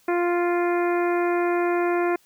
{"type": "harmonic tone", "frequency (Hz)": 349.2, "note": "F4", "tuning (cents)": 0, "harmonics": [1, 2, 3, 4, 5, 6, 7], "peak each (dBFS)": [-21, -27, -31, -33, -35, -37, -38], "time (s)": [0.08, 2.16], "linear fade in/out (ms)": 5, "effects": ["white hiss -60 dBFS RMS until 2.25 s"]}